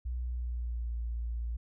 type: tone with pitch glide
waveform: sine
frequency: 61.2 to 57.97 Hz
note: B1 to A#1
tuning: -15 to -9 cents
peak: -32 dBFS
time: 0.05-1.57 s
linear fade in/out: 10 ms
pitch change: -94 cents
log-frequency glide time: 0.23-0.94 s
effects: none